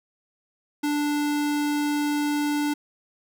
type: tone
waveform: square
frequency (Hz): 293.7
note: D4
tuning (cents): 0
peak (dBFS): -23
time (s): 0.83-2.74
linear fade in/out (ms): 10
effects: none